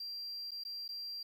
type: tone with dropouts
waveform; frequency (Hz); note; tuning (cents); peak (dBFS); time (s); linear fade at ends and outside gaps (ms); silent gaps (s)
triangle; 4735; D8; +13; -38; 0-1.23; 5; 0.509-0.516 / 0.637-0.65 / 0.88-0.889
effects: tanh soft clip ceiling -35 dBFS + 11-bit